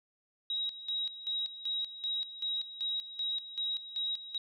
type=tone with tremolo; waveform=sine; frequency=3822 Hz; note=A#7; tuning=43 cents sharp; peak=-31 dBFS; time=0.5-4.38 s; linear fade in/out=2 ms; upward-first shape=square; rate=2.6 Hz; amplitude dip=75%; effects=none